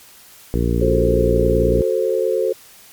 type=harmonic tone; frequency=58.4 Hz; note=A#1; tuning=4 cents sharp; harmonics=1 / 2 / 3 / 4 / 5 / 6 / 7 / 8; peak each=-19 / -22 / -24 / -25 / -26 / -27 / -27 / -28 dBFS; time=0.54-1.82 s; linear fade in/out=0 ms
type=chord; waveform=sine; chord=F# diminished; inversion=none; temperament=equal with one note detuned; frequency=370 / 440 / 527.2 Hz; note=F#4 / A4 / C5; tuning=0 / 0 / +13 cents; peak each=-21 / -19 / -20 dBFS; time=0.81-2.53 s; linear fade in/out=10 ms
effects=white hiss -45 dBFS RMS until 2.92 s + MP3 96 kbps